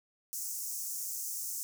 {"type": "high-pass noise", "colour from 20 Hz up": "pink", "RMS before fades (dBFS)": -38, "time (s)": [0.33, 1.63], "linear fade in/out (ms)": 0, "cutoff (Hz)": 5800, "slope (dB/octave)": 48, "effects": []}